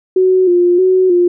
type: tone with vibrato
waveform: sine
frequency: 362.4 Hz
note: F#4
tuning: 36 cents flat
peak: -7 dBFS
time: 0.16-1.28 s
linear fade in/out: 5 ms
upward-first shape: square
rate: 1.6 Hz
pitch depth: 47 cents each way
effects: none